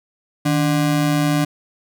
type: ring-modulated tone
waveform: square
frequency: 222.4 Hz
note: A3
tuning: 19 cents sharp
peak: -13 dBFS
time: 0.45-1.45 s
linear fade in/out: 10 ms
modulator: 67 Hz
effects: none